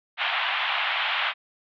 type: band-pass noise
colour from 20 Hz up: white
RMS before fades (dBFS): -26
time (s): 0.17-1.34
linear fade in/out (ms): 50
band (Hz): 690 to 3400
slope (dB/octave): 48
effects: none